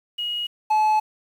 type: tone pair in turn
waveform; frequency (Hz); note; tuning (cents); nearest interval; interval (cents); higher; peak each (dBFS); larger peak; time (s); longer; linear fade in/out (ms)
sine / triangle; 2893 / 860.1; F#7 / A5; -40 / -40; octave + major sixth; 2100; first; -24 / -14; second; 0.18-0.47 / 0.7-1; second; 10
effects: 8-bit